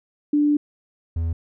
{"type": "tone pair in turn", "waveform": ["sine", "triangle"], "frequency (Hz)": [294.4, 82.61], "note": ["D4", "E2"], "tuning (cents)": [4, 4], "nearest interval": "octave + minor seventh", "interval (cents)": 2200, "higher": "first", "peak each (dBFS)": [-15, -19], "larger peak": "first", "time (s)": [[0.33, 0.57], [1.16, 1.33]], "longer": "first", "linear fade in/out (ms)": 5, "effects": []}